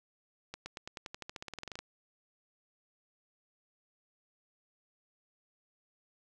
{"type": "accelerating click train", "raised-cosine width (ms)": 0.2, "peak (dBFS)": -24, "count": 19, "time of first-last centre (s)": [0.54, 1.79], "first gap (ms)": 120, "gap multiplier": 0.93, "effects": []}